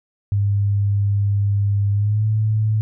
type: tone with pitch glide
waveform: sine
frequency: 101 to 108.25 Hz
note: G#2 to A2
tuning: -48 to -28 cents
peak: -15 dBFS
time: 0.32-2.81 s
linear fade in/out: 0 ms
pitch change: +120 cents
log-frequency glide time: 1.92-2.26 s
effects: none